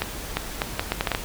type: accelerating click train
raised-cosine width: 0.3 ms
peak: -6 dBFS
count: 9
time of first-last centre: 0.02-1.149 s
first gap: 350 ms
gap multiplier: 0.71
effects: added 47 Hz sine -39 dBFS peak until 1.24 s + pink hiss -35 dBFS RMS until 1.24 s